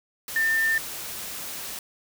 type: tone in noise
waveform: sine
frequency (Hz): 1797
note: A6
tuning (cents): +36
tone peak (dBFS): -20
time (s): 0.36-0.78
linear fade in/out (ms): 2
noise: white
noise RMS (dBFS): -35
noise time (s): 0.28-1.79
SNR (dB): +12
effects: none